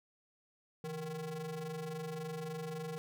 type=ring-modulated tone; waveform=square; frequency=152.6 Hz; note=D#3; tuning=33 cents flat; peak=-37 dBFS; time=0.84-2.98 s; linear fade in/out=0 ms; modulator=317 Hz; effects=none